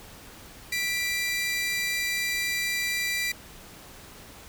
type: tone pair together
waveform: sawtooth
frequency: 1974 / 2363 Hz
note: B6 / D7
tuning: -1 / +10 cents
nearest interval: minor third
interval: 311 cents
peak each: -25 / -26 dBFS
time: 0.72-3.32 s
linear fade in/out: 5 ms
effects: pink hiss -47 dBFS RMS until 4.48 s